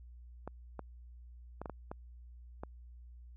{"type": "clicks", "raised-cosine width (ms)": 1, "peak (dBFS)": -27, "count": 7, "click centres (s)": [0.476, 0.793, 1.616, 1.658, 1.697, 1.915, 2.635], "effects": ["added 60 Hz sine -50 dBFS peak until 3.36 s"]}